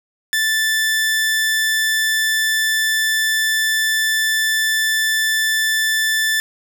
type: tone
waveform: sawtooth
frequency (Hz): 1760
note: A6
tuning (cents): 0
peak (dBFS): -12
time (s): 0.33-6.4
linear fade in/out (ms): 0
effects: none